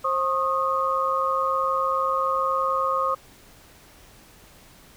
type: tone cluster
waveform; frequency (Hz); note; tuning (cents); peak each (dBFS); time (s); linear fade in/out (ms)
sine; 531 / 1083 / 1242; C5 / C#6 / D#6; +25 / -41 / -3; -27 / -25 / -24; 0.04-3.15; 10
effects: pink hiss -51 dBFS RMS until 4.96 s